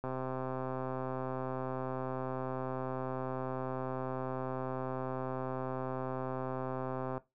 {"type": "click train", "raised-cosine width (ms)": 1, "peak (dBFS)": -24, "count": 929, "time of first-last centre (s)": [0.04, 7.178], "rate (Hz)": 130, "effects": ["noise-tail reverb RT60 0.2 s tail -17 dB re dry"]}